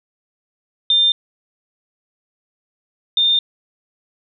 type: tone pair in turn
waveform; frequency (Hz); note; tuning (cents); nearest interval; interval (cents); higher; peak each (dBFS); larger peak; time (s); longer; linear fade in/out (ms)
sine; 3600 / 3620; A7 / A7; +39 / +48; unison; 9; second; -11 / -12; first; 0.9-1.12 / 3.17-3.39; neither; 2
effects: none

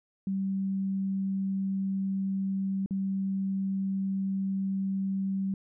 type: tone with dropouts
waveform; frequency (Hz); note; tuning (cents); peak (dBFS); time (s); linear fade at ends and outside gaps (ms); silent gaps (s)
sine; 193.5; G3; -22; -27; 0.27-5.54; 2; 2.861-2.908
effects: none

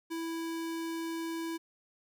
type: tone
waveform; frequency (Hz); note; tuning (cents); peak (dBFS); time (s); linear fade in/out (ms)
square; 329.6; E4; 0; -35; 0.1-1.58; 20
effects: none

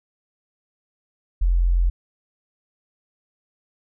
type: tone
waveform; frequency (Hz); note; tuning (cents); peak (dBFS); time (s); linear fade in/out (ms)
sine; 43.65; F1; 0; -15; 1.41-1.9; 10
effects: none

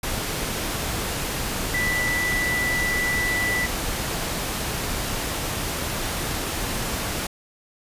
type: tone in noise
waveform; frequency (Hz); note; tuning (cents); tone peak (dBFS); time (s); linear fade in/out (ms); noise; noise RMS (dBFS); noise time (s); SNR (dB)
sine; 1975.5; B6; 0; -22; 1.74-3.66; 5; pink; -27; 0.03-7.27; +2
effects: resampled to 32000 Hz

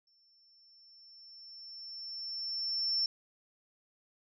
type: tone with exponential growth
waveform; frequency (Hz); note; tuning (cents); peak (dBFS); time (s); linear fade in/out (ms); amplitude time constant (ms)
sine; 5390; E8; +38; -27; 0.07-3.06; 2; 650
effects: none

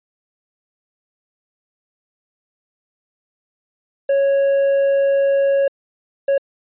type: tone bursts at uneven times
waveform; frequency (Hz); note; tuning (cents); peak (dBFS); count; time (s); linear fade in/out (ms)
triangle; 553; C#5; -4; -11; 2; 4.09-5.68 / 6.28-6.38; 5
effects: resampled to 8000 Hz

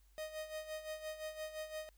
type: tone with tremolo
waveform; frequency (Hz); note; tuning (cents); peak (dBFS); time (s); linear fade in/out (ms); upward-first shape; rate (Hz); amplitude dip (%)
45% pulse; 622.3; D#5; 0; -40; 0.18-1.89; 0; sine; 5.8; 70
effects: added 50 Hz sine -64 dBFS peak until 1.97 s + white hiss -75 dBFS RMS until 1.97 s

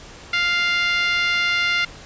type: tone with high-pass filter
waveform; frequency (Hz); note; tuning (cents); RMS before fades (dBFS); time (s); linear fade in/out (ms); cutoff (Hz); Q
10% pulse; 698.5; F5; 0; -20; 0.33-1.85; 5; 1700; 3.3
effects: pink hiss -41 dBFS RMS until 2.05 s + resampled to 16000 Hz

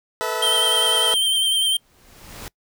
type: chord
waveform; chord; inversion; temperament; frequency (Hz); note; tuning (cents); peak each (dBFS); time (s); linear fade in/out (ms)
20% pulse; A suspended second; none; equal with one note detuned; 440 / 493.9 / 646.8; A4 / B4 / E5; 0 / 0 / -33; -22; 0.21-1.14; 0
type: tone with vibrato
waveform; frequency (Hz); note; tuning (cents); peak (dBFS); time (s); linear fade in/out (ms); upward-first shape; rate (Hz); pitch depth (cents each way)
square; 3136; G7; 0; -17; 0.42-1.77; 5; sine; 10; 30
type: noise with exponential growth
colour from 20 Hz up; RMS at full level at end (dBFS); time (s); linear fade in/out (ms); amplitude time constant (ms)
pink; -33; 1.56-2.48; 0; 200
effects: noise-tail reverb RT60 0.1 s tail -24 dB re dry

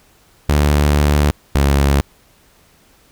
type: tone pair in turn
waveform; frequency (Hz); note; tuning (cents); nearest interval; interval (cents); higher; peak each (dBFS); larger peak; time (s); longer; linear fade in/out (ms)
sawtooth; 73.42 / 69.99; D2 / C#2; 0 / +17; minor second; 83; first; -7; neither; 0.49-1.31 / 1.55-2.01; first; 0
effects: pink hiss -52 dBFS RMS until 3.11 s

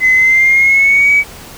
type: tone with pitch glide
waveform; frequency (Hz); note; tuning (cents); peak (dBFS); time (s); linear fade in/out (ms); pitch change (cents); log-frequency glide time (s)
sine; 2038 to 2274; C7 to C#7; -46 to +44; -5; 0-1.24; 50; +190; 0.15-1.13
effects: tanh soft clip ceiling -1 dBFS + pink hiss -33 dBFS RMS until 1.57 s

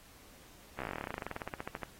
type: slowing click train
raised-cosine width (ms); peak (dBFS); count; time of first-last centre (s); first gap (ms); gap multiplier
0.5; -23; 28; 0.79-1.833; 14; 1.07
effects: pink hiss -58 dBFS RMS until 1.99 s + AAC 48 kbps

